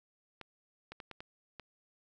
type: clicks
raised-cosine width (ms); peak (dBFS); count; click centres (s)
0.3; -29; 6; 0.413 / 0.92 / 1.002 / 1.113 / 1.205 / 1.597
effects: none